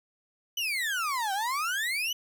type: exponential two-way sweep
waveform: 35% pulse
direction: down then up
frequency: 3041 to 758 to 3041 Hz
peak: -26 dBFS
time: 0.57-2.13 s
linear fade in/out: 5 ms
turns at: 1.33 s
effects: none